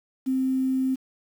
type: tone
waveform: sine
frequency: 261.9 Hz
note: C4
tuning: 2 cents sharp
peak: -21 dBFS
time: 0.26-0.96 s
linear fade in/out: 20 ms
effects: 8-bit